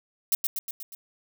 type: noise with echo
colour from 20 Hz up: violet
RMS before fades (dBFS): -22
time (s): 0.32-0.35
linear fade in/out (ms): 2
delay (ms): 120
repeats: 5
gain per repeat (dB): -4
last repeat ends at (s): 0.95
effects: none